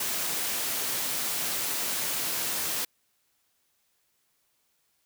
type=high-pass noise; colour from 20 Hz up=white; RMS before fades=-30 dBFS; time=0-2.85 s; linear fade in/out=5 ms; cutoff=130 Hz; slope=12 dB/octave; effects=white hiss -72 dBFS RMS until 5.05 s